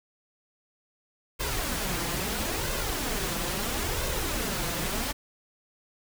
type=noise with flanger; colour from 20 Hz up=pink; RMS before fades=-30 dBFS; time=1.39-5.13 s; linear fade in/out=20 ms; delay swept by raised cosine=1.9 to 5.9 ms; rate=0.75 Hz; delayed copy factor=+0.55; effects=none